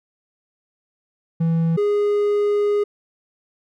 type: tone pair in turn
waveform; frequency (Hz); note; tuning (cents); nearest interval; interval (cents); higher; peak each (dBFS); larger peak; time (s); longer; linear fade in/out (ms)
triangle; 164.81 / 412.4; E3 / G#4; 0 / -12; octave + major third; 1588; second; -14; neither; 1.4-1.77 / 1.77-2.84; second; 10
effects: none